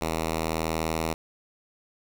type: tone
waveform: 5% pulse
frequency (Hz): 80.6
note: E2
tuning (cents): -38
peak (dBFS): -15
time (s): 0.01-1.14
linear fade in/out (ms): 5
effects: none